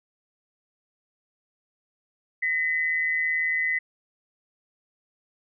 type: tone pair together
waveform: sine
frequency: 1855 / 2013 Hz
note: A#6 / B6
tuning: -9 / +33 cents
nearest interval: minor second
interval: 142 cents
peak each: -30 / -23 dBFS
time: 2.42-3.79 s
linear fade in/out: 10 ms
effects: none